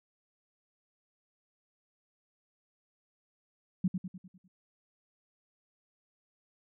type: tone with echo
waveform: sine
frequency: 184.3 Hz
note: F#3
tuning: 7 cents flat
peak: -24 dBFS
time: 3.84-3.88 s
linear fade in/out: 5 ms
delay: 100 ms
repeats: 6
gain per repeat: -6 dB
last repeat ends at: 4.48 s
effects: none